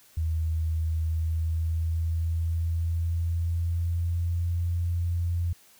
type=tone with pitch glide; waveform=sine; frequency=80.3 to 86.06 Hz; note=E2 to F2; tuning=-45 to -25 cents; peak=-24 dBFS; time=0.17-5.53 s; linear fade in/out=5 ms; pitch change=+120 cents; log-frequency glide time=0.98-4.5 s; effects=white hiss -57 dBFS RMS until 5.79 s